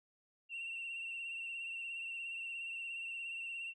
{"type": "tone with vibrato", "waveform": "sine", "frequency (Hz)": 2728, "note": "F7", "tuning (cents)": -41, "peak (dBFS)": -39, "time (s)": [0.49, 3.74], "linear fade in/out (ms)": 50, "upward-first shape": "sine", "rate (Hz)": 17, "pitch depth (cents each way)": 35, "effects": ["tanh soft clip ceiling -37 dBFS"]}